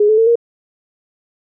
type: tone with pitch steps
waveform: sine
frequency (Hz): 416.5 / 433.2 / 450.5 / 468.6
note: G#4 / A4 / A4 / A#4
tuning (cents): +5 / -27 / +41 / +9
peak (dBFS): -8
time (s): 0-0.356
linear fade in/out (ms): 5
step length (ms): 89
effects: none